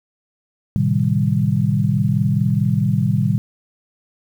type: chord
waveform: sine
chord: A half-diminished seventh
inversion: none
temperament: equal with one note detuned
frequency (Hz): 111.54 / 130.81 / 155.56 / 196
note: A2 / C3 / Eb3 / G3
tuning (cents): +24 / 0 / 0 / 0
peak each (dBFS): -20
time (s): 0.76-3.38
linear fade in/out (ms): 0
effects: 8-bit